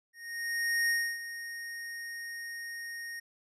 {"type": "tone with ADSR envelope", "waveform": "square", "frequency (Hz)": 1859, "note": "A#6", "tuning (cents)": -5, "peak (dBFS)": -26, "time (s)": [0.13, 3.2], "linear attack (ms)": 760, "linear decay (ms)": 290, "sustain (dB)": -13, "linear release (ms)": 9, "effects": ["resampled to 32000 Hz"]}